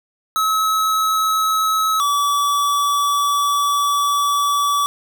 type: tone pair in turn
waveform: square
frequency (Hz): 1289 / 1148.4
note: E6 / D6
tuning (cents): -39 / -39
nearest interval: major second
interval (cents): 200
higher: first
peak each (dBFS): -16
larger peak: neither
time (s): 0.36-2 / 2-4.86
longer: second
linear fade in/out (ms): 0
effects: none